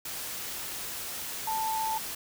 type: tone in noise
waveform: sine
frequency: 884 Hz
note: A5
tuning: 8 cents sharp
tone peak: -28 dBFS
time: 1.47-1.98 s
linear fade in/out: 5 ms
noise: white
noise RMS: -37 dBFS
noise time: 0.05-2.15 s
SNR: +6 dB
effects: none